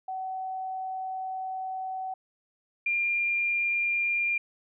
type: tone pair in turn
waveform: sine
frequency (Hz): 755 / 2397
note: F#5 / D7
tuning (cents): +35 / +35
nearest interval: octave + minor sixth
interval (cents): 2000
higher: second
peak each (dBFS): -31 / -24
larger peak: second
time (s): 0.08-2.14 / 2.86-4.38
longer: first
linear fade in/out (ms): 5
effects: none